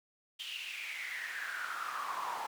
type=noise with high-pass filter sweep; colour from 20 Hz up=brown; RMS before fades=-40 dBFS; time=0.39-2.47 s; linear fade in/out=10 ms; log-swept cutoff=3100 to 880 Hz; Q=7.3; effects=none